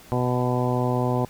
harmonic tone with a mistuned harmonic, 124.3 Hz, B2, 12 cents sharp, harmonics 1 / 2 / 3 / 4 / 5 / 6 / 7 / 8, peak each -24 / -27 / -29 / -30 / -31 / -32 / -32 / -33 dBFS, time 0.12-1.25 s, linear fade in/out 0 ms, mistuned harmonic 8, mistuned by +17 cents, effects pink hiss -48 dBFS RMS until 1.29 s

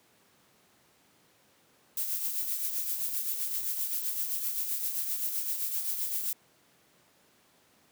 violet noise with tremolo, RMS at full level -30 dBFS, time 1.97-6.33 s, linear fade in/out 2 ms, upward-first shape triangle, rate 7.7 Hz, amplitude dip 55%, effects pink hiss -64 dBFS RMS until 7.91 s + high-pass 150 Hz 12 dB/octave

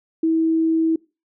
sine tone, 323.9 Hz, E4, 30 cents flat, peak -15 dBFS, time 0.23-0.96 s, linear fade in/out 5 ms, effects noise-tail reverb RT60 0.3 s tail -24 dB re dry

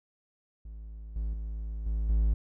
triangle tone with level steps, 54 Hz, A1, 32 cents flat, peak -38 / -27 / -31 / -25 / -20 dBFS, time 0.65-2.34 s, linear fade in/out 5 ms, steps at 1.16 / 1.33 / 1.86 / 2.09 s, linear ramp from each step 2 ms, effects none

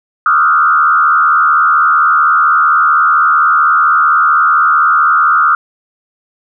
sine tone with frequency modulation, 1310 Hz, E6, 11 cents flat, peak -6 dBFS, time 0.26-5.55 s, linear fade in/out 2 ms, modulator 75.7 Hz, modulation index 1.7, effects none

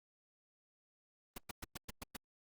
pink noise bursts, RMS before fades -44 dBFS, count 7, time 1.36-2.167 s, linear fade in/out 5 ms, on 21 ms, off 110 ms, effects Opus 32 kbps

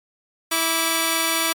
5% pulse tone pair together, 327.4 / 1158 Hz, E4 / D6, -12 / -25 cents, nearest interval octave + minor seventh, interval 2187 cents, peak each -10 dBFS, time 0.51-1.53 s, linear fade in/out 10 ms, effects MP3 96 kbps

